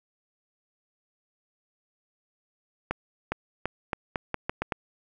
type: accelerating click train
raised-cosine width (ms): 0.5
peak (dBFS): -12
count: 9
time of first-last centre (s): 2.91-4.722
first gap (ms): 410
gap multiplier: 0.82
effects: none